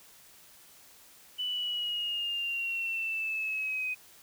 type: linear sweep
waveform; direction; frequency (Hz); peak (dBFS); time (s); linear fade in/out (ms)
sine; down; 2991 to 2500; -30; 1.38-3.95; 20
effects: white hiss -56 dBFS RMS until 4.22 s